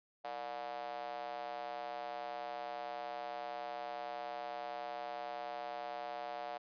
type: tone with high-pass filter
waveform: square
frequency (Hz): 65.41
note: C2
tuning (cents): 0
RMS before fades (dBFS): -43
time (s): 0.24-6.58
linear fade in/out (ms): 10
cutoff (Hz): 680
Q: 5.3
effects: resampled to 11025 Hz